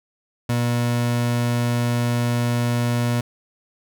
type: tone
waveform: 30% pulse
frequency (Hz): 120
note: B2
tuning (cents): -49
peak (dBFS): -16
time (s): 0.49-3.21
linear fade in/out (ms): 5
effects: none